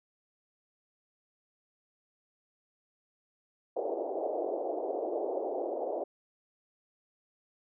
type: band-pass noise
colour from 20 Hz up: white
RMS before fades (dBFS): -34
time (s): 3.76-6.04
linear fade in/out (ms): 5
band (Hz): 330 to 710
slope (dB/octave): 48
effects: none